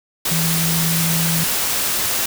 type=tone in noise; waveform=sine; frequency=164.81 Hz; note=E3; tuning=in tune; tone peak=-19 dBFS; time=0.31-1.44 s; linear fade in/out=5 ms; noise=white; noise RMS=-20 dBFS; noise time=0.25-2.26 s; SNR=-2 dB; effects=none